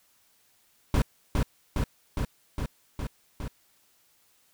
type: noise with echo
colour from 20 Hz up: brown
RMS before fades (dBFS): -22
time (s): 0.94-1.02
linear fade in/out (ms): 2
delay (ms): 410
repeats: 6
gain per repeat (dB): -2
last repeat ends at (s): 3.48
effects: white hiss -65 dBFS RMS until 4.53 s